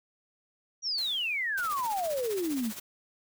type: exponential sweep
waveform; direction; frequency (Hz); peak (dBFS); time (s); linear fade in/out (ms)
sine; down; 5830 to 203.8; -28; 0.82-2.73; 50
type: noise with exponential decay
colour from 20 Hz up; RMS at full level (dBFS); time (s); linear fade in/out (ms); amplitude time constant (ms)
white; -44; 0.98-1.9; 1; 200
type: noise with tremolo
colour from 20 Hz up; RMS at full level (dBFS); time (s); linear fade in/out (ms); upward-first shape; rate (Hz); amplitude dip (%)
white; -39; 1.57-2.8; 10; sine; 15; 65
effects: none